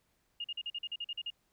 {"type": "tone bursts", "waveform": "sine", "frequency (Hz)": 2843, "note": "F7", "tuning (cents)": 30, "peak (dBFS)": -35, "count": 11, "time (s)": [0.4, 1.303], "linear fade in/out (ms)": 5, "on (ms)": 43, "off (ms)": 43, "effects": ["pink hiss -75 dBFS RMS until 1.52 s"]}